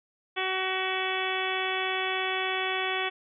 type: harmonic tone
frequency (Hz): 376.4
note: F#4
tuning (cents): +30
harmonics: 1 / 2 / 3 / 4 / 5 / 6 / 7 / 8 / 9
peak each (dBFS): -34 / -34 / -36 / -37 / -35 / -35 / -36 / -39 / -36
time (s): 0.36-3.1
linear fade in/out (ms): 20
effects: none